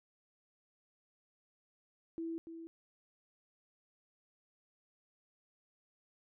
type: tone with echo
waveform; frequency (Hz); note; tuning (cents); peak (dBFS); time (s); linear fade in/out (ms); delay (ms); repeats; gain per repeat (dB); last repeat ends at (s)
sine; 329.6; E4; 0; -37; 2.18-2.38; 0; 290; 1; -8; 2.67
effects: none